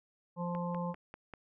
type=harmonic tone; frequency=174.61 Hz; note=F3; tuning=in tune; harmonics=1 / 3 / 5 / 6; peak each=-35 / -40 / -42 / -43 dBFS; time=0.36-0.95 s; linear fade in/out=50 ms
type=click train; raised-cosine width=0.5 ms; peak=-30 dBFS; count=5; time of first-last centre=0.55-1.337 s; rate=5.08 Hz
effects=none